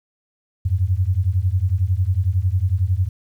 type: beating tone pair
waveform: sine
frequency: 87.31 / 98.31 Hz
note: F2 / G2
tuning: 0 / +5 cents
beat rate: 11 Hz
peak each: -19 dBFS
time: 0.65-3.09 s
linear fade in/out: 10 ms
effects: 9-bit